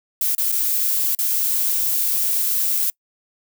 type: noise with dropouts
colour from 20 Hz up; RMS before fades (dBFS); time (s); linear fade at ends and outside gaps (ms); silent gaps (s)
violet; -20; 0.21-2.9; 2; 0.35-0.38 / 0.518-0.524 / 1.15-1.188
effects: noise-tail reverb RT60 0.1 s tail -26 dB re dry